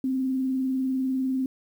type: tone with vibrato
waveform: sine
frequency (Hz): 261.6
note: C4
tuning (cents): 0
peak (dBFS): -23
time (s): 0.04-1.46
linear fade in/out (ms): 2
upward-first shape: sine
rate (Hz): 20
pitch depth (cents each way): 38
effects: 9-bit